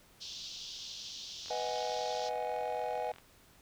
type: band-pass noise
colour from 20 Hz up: pink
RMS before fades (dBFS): -45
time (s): 0.2-2.3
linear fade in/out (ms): 20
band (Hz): 3100 to 6000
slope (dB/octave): 48
type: click train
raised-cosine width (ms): 0.3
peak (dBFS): -35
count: 76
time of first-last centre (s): 1.46-3.184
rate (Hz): 43.5
type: chord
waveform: triangle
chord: G# minor seventh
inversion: first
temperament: equal with one note detuned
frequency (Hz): 493.9 / 628 / 740 / 830.6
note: B4 / D#5 / F#5 / G#5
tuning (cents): 0 / +16 / 0 / 0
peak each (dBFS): -37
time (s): 1.5-3.12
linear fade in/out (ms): 5
effects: pink hiss -62 dBFS RMS until 3.61 s